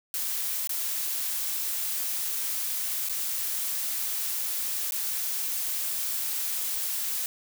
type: noise with dropouts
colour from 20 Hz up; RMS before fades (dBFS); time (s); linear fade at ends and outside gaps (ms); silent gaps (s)
blue; -30; 0.14-7.26; 1; 0.673-0.693 / 3.088-3.095 / 4.909-4.921
effects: none